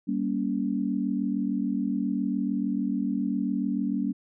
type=chord; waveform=sine; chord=G diminished; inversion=none; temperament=just; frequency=196 / 235.2 / 282.2 Hz; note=G3 / Bb3 / Db4; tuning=0 / +16 / +31 cents; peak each=-29 dBFS; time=0.07-4.13 s; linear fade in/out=20 ms; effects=none